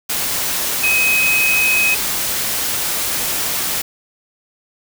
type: tone in noise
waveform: sine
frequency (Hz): 2532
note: D#7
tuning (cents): +30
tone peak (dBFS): -13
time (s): 0.83-1.95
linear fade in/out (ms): 10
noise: white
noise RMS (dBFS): -20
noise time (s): 0.09-3.82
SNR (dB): +4
effects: none